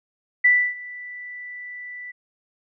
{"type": "tone with ADSR envelope", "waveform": "sine", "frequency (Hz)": 1975.5, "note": "B6", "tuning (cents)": 0, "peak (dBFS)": -11, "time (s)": [0.44, 2.12], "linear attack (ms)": 11, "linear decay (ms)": 290, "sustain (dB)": -22, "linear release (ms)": 16, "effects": []}